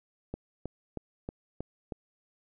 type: click train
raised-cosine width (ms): 2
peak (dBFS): -22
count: 6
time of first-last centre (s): 0.34-1.922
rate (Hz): 3.16
effects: none